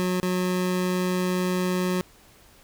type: tone with dropouts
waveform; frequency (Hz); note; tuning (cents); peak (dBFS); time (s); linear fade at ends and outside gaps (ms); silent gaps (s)
25% pulse; 182.2; F#3; -26; -19; 0-2.01; 0; 0.2-0.23
effects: pink hiss -54 dBFS RMS until 2.63 s